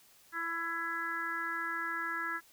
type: harmonic tone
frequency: 333.9 Hz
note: E4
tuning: 22 cents sharp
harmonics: 1 / 3 / 4 / 5 / 6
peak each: -47 / -44 / -38 / -36 / -44 dBFS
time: 0.32-2.41 s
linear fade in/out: 50 ms
effects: white hiss -62 dBFS RMS until 2.52 s